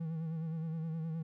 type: tone with vibrato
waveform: triangle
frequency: 161.7 Hz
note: E3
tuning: 33 cents flat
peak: -33 dBFS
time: 0-1.23 s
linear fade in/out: 10 ms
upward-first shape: sine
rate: 9.6 Hz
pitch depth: 49 cents each way
effects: none